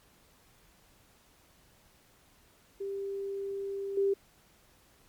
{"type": "tone with level steps", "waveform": "sine", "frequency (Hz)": 395, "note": "G4", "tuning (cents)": 13, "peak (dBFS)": [-33, -24], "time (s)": [2.8, 4.14], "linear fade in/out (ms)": 10, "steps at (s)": 3.97, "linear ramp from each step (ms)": 5, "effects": ["pink hiss -63 dBFS RMS until 5.08 s", "MP3 96 kbps"]}